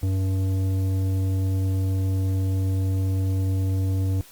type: tone with tanh clipping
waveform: sine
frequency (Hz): 95.1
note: F#2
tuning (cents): +48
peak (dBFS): -22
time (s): 0.03-4.21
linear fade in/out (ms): 0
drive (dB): 11
effects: white hiss -49 dBFS RMS until 4.31 s + Opus 48 kbps